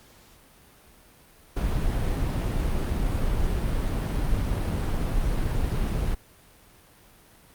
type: noise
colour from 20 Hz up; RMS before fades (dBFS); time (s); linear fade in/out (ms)
brown; -25; 1.56-6.15; 10
effects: pink hiss -54 dBFS RMS until 7.54 s + Opus 48 kbps